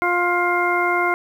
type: harmonic tone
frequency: 352 Hz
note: F4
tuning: 14 cents sharp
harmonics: 1 / 2 / 3 / 4 / 6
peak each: -23 / -23 / -23 / -23 / -23 dBFS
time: 0.02-1.14 s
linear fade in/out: 0 ms
effects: 8-bit